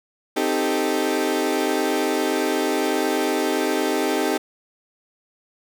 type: chord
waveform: 30% pulse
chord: A half-diminished seventh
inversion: first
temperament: equal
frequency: 261.6 / 311.1 / 392 / 440 Hz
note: C4 / Eb4 / G4 / A4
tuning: 0 / 0 / 0 / 0 cents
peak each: -24 / -22 / -22 / -24 dBFS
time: 0.36-4.38 s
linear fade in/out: 10 ms
effects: none